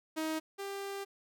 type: tone pair in turn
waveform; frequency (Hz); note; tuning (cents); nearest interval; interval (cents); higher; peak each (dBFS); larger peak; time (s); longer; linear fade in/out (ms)
sawtooth; 315.8 / 396; D#4 / G4; +26 / +18; major third; 392; second; -29 / -34; first; 0.16-0.4 / 0.58-1.05; second; 20
effects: none